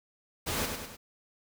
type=noise with echo; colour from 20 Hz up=pink; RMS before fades=-32 dBFS; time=0.46-0.67 s; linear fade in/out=20 ms; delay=100 ms; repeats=3; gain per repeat=-5 dB; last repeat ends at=0.97 s; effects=none